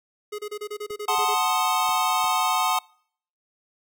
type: tone bursts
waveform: square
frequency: 418.6 Hz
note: G#4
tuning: 14 cents sharp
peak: -30 dBFS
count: 11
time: 0.32-1.347 s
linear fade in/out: 10 ms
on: 67 ms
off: 29 ms
type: clicks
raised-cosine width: 2 ms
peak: -34 dBFS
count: 4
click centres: 0.906 / 1.184 / 1.892 / 2.243 s
type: chord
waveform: square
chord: F# diminished seventh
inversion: none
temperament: equal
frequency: 740 / 880 / 1046.5 / 1244.5 Hz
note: F#5 / A5 / C6 / Eb6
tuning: 0 / 0 / 0 / 0 cents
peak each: -27 dBFS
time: 1.08-2.79 s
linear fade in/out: 5 ms
effects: noise-tail reverb RT60 0.6 s tail -26 dB re dry